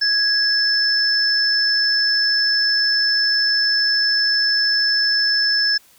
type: tone pair together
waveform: sine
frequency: 1661.2 / 5274 Hz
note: G#6 / E8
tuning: 0 / 0 cents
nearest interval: octave + minor sixth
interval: 2000 cents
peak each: -20 / -16 dBFS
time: 0.01-5.78 s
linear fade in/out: 10 ms
effects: white hiss -52 dBFS RMS until 5.98 s